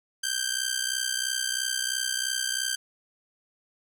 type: ring-modulated tone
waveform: 10% pulse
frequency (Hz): 1568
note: G6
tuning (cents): 0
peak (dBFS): -15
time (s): 0.23-2.76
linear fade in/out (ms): 10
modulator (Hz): 31.5
effects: none